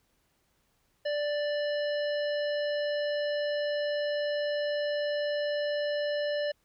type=harmonic tone with a mistuned harmonic; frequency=587.3 Hz; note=D5; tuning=in tune; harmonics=1 / 3 / 5 / 7 / 9; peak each=-28 / -38 / -42 / -45 / -47 dBFS; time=1.05-6.52 s; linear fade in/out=10 ms; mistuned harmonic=9; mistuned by=-17 cents; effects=pink hiss -72 dBFS RMS until 6.64 s